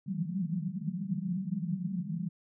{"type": "band-pass noise", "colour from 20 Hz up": "pink", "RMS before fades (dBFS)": -34, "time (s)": [0.06, 2.29], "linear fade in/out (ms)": 10, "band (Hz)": [160, 200], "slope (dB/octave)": 96, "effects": []}